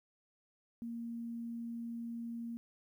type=tone; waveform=sine; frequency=233.1 Hz; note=A#3; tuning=in tune; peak=-39 dBFS; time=0.82-2.57 s; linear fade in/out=0 ms; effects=12-bit